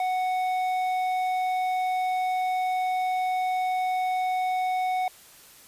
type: tone with tanh clipping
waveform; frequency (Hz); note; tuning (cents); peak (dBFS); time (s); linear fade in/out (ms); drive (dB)
sine; 740; F#5; 0; -25; 0-5.08; 2; 9
effects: white hiss -51 dBFS RMS until 5.67 s + resampled to 32000 Hz